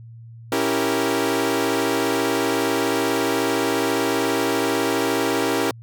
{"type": "chord", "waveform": "sawtooth", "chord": "C# diminished seventh", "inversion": "none", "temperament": "equal", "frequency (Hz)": [277.2, 329.6, 392, 466.2], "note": ["C#4", "E4", "G4", "Bb4"], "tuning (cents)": [0, 0, 0, 0], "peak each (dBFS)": -21, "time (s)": [0.52, 5.71], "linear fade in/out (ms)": 2, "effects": ["added 115 Hz sine -38 dBFS peak until 5.82 s"]}